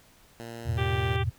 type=tone; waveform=10% pulse; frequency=116.1 Hz; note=A#2; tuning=7 cents flat; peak=-30 dBFS; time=0.4-1.16 s; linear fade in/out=0 ms
type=chord; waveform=sine; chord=E major; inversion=none; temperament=equal with one note detuned; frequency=82.41 / 106.01 / 123.47 Hz; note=E2 / G#2 / B2; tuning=0 / +36 / 0 cents; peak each=-30 dBFS; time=0.65-1.31 s; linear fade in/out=20 ms
type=harmonic tone; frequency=392 Hz; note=G4; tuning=in tune; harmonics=1 / 2 / 3 / 4 / 5 / 6 / 7 / 8 / 9; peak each=-33 / -36 / -38 / -39 / -40 / -41 / -41 / -42 / -43 dBFS; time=0.77-1.24 s; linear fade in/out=20 ms
effects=pink hiss -58 dBFS RMS until 1.38 s